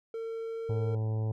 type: tone with pitch glide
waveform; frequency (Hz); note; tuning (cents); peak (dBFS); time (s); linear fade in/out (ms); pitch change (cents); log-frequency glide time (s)
triangle; 453.2 to 456.1; A#4 to A#4; -49 to -38; -32; 0.14-0.95; 2; +11; 0.49-0.79
type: harmonic tone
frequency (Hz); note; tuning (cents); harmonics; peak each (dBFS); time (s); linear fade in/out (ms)
109.5; A2; -8; 1 / 2 / 3 / 4 / 5 / 6 / 7 / 8 / 9; -28 / -45 / -47 / -43 / -47 / -55 / -51 / -55 / -58; 0.69-1.32; 5
effects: none